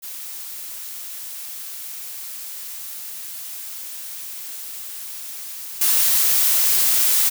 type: noise with level steps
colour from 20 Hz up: blue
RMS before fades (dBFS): -33 / -17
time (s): 0.02-7.3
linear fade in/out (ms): 20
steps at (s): 5.81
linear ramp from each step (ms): 5
effects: none